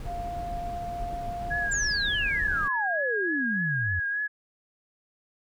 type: noise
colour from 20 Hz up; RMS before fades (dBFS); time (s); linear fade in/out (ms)
brown; -36; 0-2.68; 2
type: tone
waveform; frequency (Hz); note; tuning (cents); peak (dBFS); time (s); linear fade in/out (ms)
sine; 698.5; F5; 0; -32; 0.05-1.7; 50
type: tone with vibrato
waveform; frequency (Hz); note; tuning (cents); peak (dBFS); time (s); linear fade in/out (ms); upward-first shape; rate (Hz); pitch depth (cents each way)
sine; 1661.2; G#6; 0; -26; 1.5-4.28; 20; triangle; 3.4; 47
type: exponential sweep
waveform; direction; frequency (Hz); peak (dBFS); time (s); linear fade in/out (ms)
sine; down; 7410 to 82.9; -28; 1.71-4; 10
effects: none